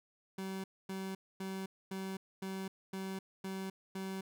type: tone bursts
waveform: 30% pulse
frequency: 191.2 Hz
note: G3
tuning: 43 cents flat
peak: -36 dBFS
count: 8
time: 0.38-4.21 s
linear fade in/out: 5 ms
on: 260 ms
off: 250 ms
effects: none